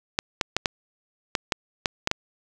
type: clicks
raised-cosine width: 0.2 ms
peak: -4 dBFS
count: 9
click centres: 0.189 / 0.412 / 0.566 / 0.658 / 1.352 / 1.522 / 1.858 / 2.074 / 2.114 s
effects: none